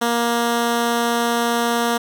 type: tone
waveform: 10% pulse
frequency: 235.3 Hz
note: A#3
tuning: 16 cents sharp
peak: -9 dBFS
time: 0.01-1.98 s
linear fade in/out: 10 ms
effects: none

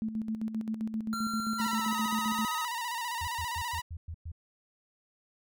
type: tone with tremolo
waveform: sine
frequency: 220 Hz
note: A3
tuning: in tune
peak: -29 dBFS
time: 0.02-2.45 s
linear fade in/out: 0 ms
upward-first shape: square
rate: 7.6 Hz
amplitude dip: 60%
type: tone with pitch glide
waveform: square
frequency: 1371 to 1264.5 Hz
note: F6 to D#6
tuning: -32 to +28 cents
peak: -34 dBFS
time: 1.13-2.65 s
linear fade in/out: 0 ms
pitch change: -140 cents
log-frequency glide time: 1.63-1.99 s
type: tone with vibrato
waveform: sawtooth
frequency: 950 Hz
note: A#5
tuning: 33 cents sharp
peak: -29 dBFS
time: 1.58-3.82 s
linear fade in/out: 20 ms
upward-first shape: square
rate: 15 Hz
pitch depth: 56 cents each way
type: tone bursts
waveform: sine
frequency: 82.41 Hz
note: E2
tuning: in tune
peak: -36 dBFS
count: 7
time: 3.21-4.318 s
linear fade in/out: 5 ms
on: 64 ms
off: 110 ms
effects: none

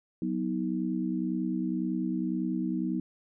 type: chord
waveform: sine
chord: B major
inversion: second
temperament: equal with one note detuned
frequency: 185 / 246.9 / 316.9 Hz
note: F#3 / B3 / D#4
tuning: 0 / 0 / +32 cents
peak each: -32 dBFS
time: 0.22-3 s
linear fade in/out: 2 ms
effects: none

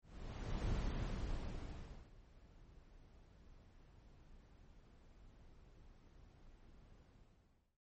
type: noise with ADSR envelope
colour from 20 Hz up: brown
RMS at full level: -38 dBFS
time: 0.02-7.79 s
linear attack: 680 ms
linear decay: 1400 ms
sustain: -24 dB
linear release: 770 ms
effects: MP3 32 kbps

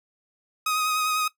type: tone with vibrato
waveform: sawtooth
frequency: 1254 Hz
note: D#6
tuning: 13 cents sharp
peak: -19 dBFS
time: 0.66-1.28 s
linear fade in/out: 5 ms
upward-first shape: sine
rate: 10 Hz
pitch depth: 21 cents each way
effects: noise-tail reverb RT60 0.1 s tail -17 dB re dry

